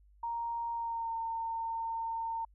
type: tone with pitch glide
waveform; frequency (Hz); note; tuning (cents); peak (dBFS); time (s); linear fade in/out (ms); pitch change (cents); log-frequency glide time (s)
sine; 932.3 to 910.5; A#5 to A#5; 0 to -41; -33; 0.23-2.45; 5; -41; 0.73-1.15
effects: added 50 Hz sine -59 dBFS peak until 2.54 s